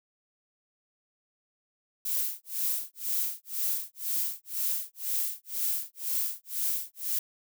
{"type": "noise with tremolo", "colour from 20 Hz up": "violet", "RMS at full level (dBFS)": -28, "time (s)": [2.05, 7.19], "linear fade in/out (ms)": 5, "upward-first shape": "sine", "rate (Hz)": 2, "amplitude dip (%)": 100, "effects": []}